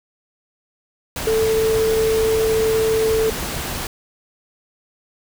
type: tone in noise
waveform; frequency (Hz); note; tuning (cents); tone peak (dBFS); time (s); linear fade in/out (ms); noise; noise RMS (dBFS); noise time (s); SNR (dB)
sine; 442.7; A4; +11; -15; 1.27-3.3; 2; pink; -26; 1.16-3.87; +8
effects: none